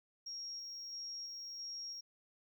triangle tone with tremolo, 5588 Hz, F8, in tune, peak -39 dBFS, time 0.26-2.01 s, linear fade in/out 10 ms, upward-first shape square, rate 1.5 Hz, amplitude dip 30%, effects tanh soft clip ceiling -40 dBFS

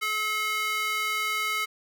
square tone with high-pass filter, 430 Hz, A4, 40 cents flat, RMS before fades -28 dBFS, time 0.01-1.66 s, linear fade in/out 20 ms, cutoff 1700 Hz, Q 4.5, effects none

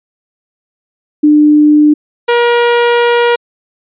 sine / sawtooth tone pair in turn, 299.3 / 476.3 Hz, D4 / A#4, +33 / +37 cents, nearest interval minor sixth, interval 804 cents, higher second, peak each -3 dBFS, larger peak neither, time 1.23-1.94 / 2.28-3.36 s, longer second, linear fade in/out 10 ms, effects resampled to 8000 Hz

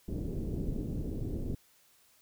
pink low-pass noise, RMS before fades -35 dBFS, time 0.08-1.55 s, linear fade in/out 5 ms, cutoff 390 Hz, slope 24 dB/octave, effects white hiss -65 dBFS RMS until 2.21 s

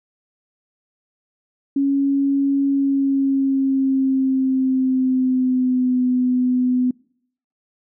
sine tone with pitch glide, 277.2 to 251.3 Hz, C#4 to B3, 0 to +30 cents, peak -15 dBFS, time 1.76-6.91 s, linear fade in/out 5 ms, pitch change -170 cents, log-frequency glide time 2.67-6.04 s, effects noise-tail reverb RT60 0.7 s tail -26 dB re dry

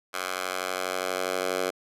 10% pulse tone with high-pass filter sweep, 92.3 Hz, F#2, 4 cents flat, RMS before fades -30 dBFS, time 0.13-1.71 s, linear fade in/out 20 ms, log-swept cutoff 1000 to 490 Hz, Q 1.2, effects resampled to 32000 Hz

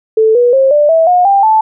sine tone with pitch steps, 440 / 485.4 / 535.5 / 590.7 / 651.7 / 718.9 / 793.1 / 874.9 Hz, A4 / B4 / C5 / D5 / E5 / F5 / G5 / A5, 0 / -30 / +40 / +10 / -20 / +50 / +20 / -10 cents, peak -5 dBFS, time 0.17-1.61 s, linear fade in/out 5 ms, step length 180 ms, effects none

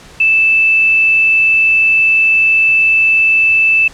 sine tone, 2637 Hz, E7, in tune, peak -7 dBFS, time 0.2-3.88 s, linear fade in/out 5 ms, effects pink hiss -38 dBFS RMS until 3.93 s + low-pass 8000 Hz 12 dB/octave

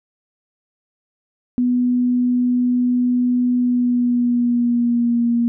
sine tone with pitch glide, 246.9 to 236 Hz, B3 to A#3, 0 to +22 cents, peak -14 dBFS, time 1.58-5.48 s, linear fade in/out 0 ms, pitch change -78 cents, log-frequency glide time 3.56-5.24 s, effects none

